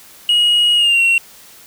sine tone with pitch glide, 2892 to 2733 Hz, F#7 to F7, -40 to -38 cents, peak -7 dBFS, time 0.29-1.18 s, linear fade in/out 2 ms, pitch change -98 cents, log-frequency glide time 0.76-1.01 s, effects tanh soft clip ceiling -9 dBFS + white hiss -42 dBFS RMS until 1.66 s

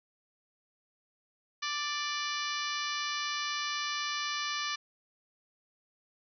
harmonic tone, 588 Hz, D5, 2 cents sharp, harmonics 2 / 3 / 4 / 5 / 6 / 7 / 8 / 9 / 10, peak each -37 / -39 / -40 / -41 / -42 / -42 / -43 / -44 / -44 dBFS, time 1.62-4.76 s, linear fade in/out 10 ms, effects none

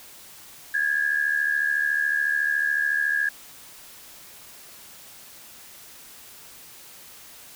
sine tone pair together, 1643.1 / 1717 Hz, G#6 / A6, -19 / -43 cents, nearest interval minor second, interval 76 cents, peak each -22 / -26 dBFS, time 0.74-3.29 s, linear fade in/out 5 ms, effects white hiss -46 dBFS RMS until 7.55 s

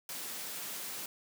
white high-pass noise, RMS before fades -41 dBFS, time 0.09-1.06 s, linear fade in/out 2 ms, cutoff 130 Hz, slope 48 dB/octave, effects none

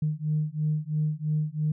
sine beating tone pair, 151.5 / 154.5 Hz, D#3 / D#3, -46 / -12 cents, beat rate 3 Hz, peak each -27 dBFS, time 0.02-1.72 s, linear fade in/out 5 ms, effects tanh soft clip ceiling -17 dBFS

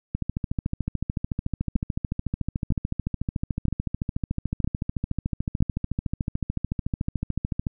two click trains, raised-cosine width 5 ms, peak -13 / -10 dBFS, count 104 / 5, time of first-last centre 0.15-7.668 / 1.76-5.606 s, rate 13.7 / 1.04 Hz, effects none

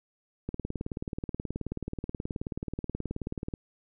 click train, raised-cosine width 3 ms, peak -20 dBFS, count 58, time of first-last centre 0.49-3.538 s, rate 18.7 Hz, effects none

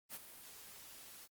white noise with ADSR envelope, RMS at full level -44 dBFS, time 0.09-1.28 s, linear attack 59 ms, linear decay 29 ms, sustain -11 dB, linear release 41 ms, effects Opus 32 kbps

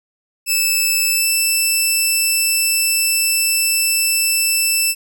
10% pulse tone with pitch glide, 2632 to 2652 Hz, E7 to E7, -3 to +10 cents, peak -6 dBFS, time 0.46-4.95 s, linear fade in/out 50 ms, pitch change +13 cents, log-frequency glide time 1.09-1.29 s, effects none

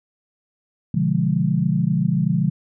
sine chord, B diminished seventh, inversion none, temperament equal, 123.47 / 146.83 / 174.61 / 207.7 Hz, B2 / D3 / F3 / Ab3, 0 / 0 / 0 / 0 cents, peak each -26 / -21 / -20 / -24 dBFS, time 0.94-2.5 s, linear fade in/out 5 ms, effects none

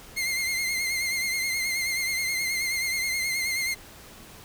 sawtooth tone with vibrato, 2109 Hz, C7, 13 cents sharp, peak -22 dBFS, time 0.16-3.75 s, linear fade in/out 20 ms, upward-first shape triangle, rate 9.4 Hz, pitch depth 52 cents each way, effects pink hiss -47 dBFS RMS until 4.44 s

